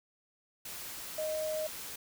sine tone in noise, 622.3 Hz, D#5, in tune, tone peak -32 dBFS, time 1.18-1.67 s, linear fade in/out 5 ms, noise white, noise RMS -43 dBFS, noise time 0.65-1.96 s, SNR +8 dB, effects none

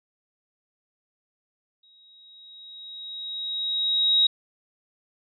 sine tone with exponential growth, 3804 Hz, A#7, 34 cents sharp, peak -15 dBFS, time 1.83-4.27 s, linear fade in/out 5 ms, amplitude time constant 530 ms, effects none

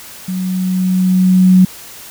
sine tone with level ramp, 185 Hz, F#3, in tune, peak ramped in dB -17 to -3 dBFS, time 0.28-1.65 s, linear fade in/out 5 ms, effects white hiss -34 dBFS RMS until 2.1 s

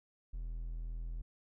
triangle tone, 41.2 Hz, E1, in tune, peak -36 dBFS, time 0.33-1.22 s, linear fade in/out 10 ms, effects none

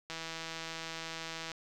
click train, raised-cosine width 0.2 ms, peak -23 dBFS, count 232, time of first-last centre 0.1-1.517 s, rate 163 Hz, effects 10-bit

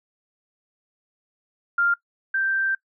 sine tone pair in turn, 1396.9 / 1568 Hz, F6 / G6, 0 / 0 cents, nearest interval major second, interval 200 cents, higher second, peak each -17 / -20 dBFS, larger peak first, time 1.78-1.94 / 2.34-2.75 s, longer second, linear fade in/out 5 ms, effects noise-tail reverb RT60 0.1 s tail -21 dB re dry

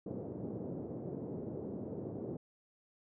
white band-pass noise, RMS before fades -42 dBFS, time 0.06-2.37 s, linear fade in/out 5 ms, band 100 to 460 Hz, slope 24 dB/octave, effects none

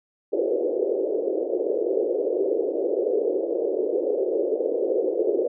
pink band-pass noise, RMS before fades -24 dBFS, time 0.32-5.48 s, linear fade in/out 10 ms, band 360 to 530 Hz, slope 48 dB/octave, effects none

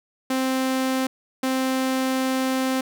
sawtooth tone pair in turn, 261.6 / 261.6 Hz, C4 / C4, 0 / 0 cents, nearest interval unison, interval 0 cents, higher neither, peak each -17 dBFS, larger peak neither, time 0.3-1.07 / 1.43-2.81 s, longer second, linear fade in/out 5 ms, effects none

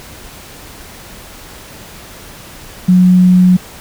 sine tone, 182 Hz, F#3, 28 cents flat, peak -4 dBFS, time 2.88-3.57 s, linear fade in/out 10 ms, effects pink hiss -34 dBFS RMS until 3.8 s

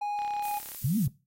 triangle tone, 826 Hz, G#5, 10 cents flat, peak -27 dBFS, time 0.01-0.59 s, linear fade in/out 10 ms
click train, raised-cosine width 0.2 ms, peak -29 dBFS, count 20, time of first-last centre 0.19-0.747 s, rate 34.1 Hz
violet noise, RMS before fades -39 dBFS, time 0.43-1.07 s, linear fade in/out 10 ms
sine exponential two-way sweep, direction up then down, 117.9 to 240.2 to 117.9 Hz, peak -23 dBFS, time 0.84-1.08 s, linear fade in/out 5 ms, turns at 0.98 s
effects noise-tail reverb RT60 0.3 s tail -20 dB re dry + AAC 48 kbps

